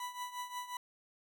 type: tone with tremolo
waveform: 40% pulse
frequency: 987.8 Hz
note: B5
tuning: in tune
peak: -36 dBFS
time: 0-0.77 s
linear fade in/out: 2 ms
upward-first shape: triangle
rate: 5.6 Hz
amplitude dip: 80%
effects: none